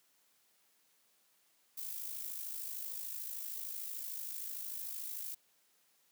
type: noise with amplitude modulation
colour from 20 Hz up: violet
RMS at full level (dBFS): -40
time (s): 1.77-5.35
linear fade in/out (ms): 10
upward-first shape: sine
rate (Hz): 53.3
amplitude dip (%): 55
effects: white hiss -72 dBFS RMS until 6.11 s + high-pass 150 Hz 12 dB/octave